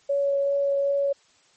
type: tone with vibrato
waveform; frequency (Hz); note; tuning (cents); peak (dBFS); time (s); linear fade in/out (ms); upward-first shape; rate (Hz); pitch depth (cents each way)
sine; 560; C#5; +18; -20; 0.09-1.13; 10; triangle; 2.6; 9
effects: white hiss -60 dBFS RMS until 1.56 s + MP3 32 kbps